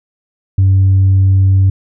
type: tone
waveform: sine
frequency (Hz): 95.9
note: G2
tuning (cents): -37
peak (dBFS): -4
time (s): 0.58-1.7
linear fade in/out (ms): 5
effects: tanh soft clip ceiling -4 dBFS